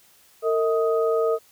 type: tone cluster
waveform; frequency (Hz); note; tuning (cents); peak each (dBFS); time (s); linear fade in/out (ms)
sine; 455 / 636 / 1251; A#4 / D#5 / D#6; -42 / +38 / +9; -20 / -25 / -29; 0.42-1.39; 50
effects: white hiss -56 dBFS RMS until 1.51 s